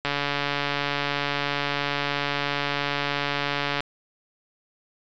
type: click train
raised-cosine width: 0.3 ms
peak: -9 dBFS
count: 538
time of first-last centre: 0.05-3.805 s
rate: 143 Hz
effects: resampled to 16000 Hz